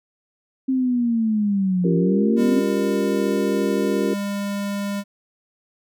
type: linear two-way sweep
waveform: sine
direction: down then up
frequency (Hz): 265.8 to 168 to 265.8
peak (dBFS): -17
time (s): 0.68-2.6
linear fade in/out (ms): 10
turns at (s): 1.96
type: chord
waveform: sine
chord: G half-diminished seventh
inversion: second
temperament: equal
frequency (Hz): 277.2 / 349.2 / 392 / 466.2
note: Db4 / F4 / G4 / Bb4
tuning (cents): 0 / 0 / 0 / 0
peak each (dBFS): -25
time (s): 1.84-4.14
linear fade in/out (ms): 5
type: tone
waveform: square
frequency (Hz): 201.4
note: G3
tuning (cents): +47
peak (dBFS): -24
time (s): 2.36-5.04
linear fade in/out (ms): 50
effects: none